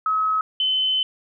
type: tone pair in turn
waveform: sine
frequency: 1281 / 3047 Hz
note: E6 / G7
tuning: -50 / -50 cents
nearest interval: octave + minor third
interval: 1500 cents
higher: second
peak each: -18 / -18 dBFS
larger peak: neither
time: 0.06-0.41 / 0.6-1.03 s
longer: second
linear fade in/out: 2 ms
effects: none